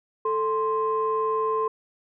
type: tone pair together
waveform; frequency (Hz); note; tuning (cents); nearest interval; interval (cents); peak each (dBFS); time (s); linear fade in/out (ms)
sine; 440 / 1046.5; A4 / C6; 0 / 0; octave + minor third; 1500; -24; 0.25-1.68; 5
effects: tanh soft clip ceiling -14 dBFS